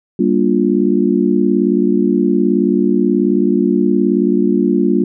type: chord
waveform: sine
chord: G minor seventh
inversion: none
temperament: just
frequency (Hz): 196 / 235.2 / 294 / 352.8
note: G3 / Bb3 / D4 / F4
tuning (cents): 0 / +16 / +2 / +18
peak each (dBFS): -16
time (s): 0.19-5.04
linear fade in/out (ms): 5
effects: none